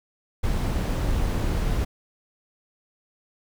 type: noise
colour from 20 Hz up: brown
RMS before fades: -24 dBFS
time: 0.43-1.85 s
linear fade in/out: 10 ms
effects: none